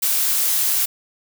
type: noise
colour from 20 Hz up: blue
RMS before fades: -19 dBFS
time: 0.02-0.86 s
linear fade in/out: 10 ms
effects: none